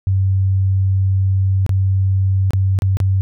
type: tone with dropouts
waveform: sine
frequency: 95.9 Hz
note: G2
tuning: 37 cents flat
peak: -12 dBFS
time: 0.07-3.21 s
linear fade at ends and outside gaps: 0 ms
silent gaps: 1.664-1.693 / 2.507-2.534 / 2.789-2.821 / 2.97-3.002 s
effects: none